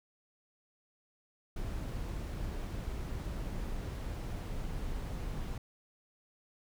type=noise; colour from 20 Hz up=brown; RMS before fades=-38 dBFS; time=1.56-5.58 s; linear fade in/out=5 ms; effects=none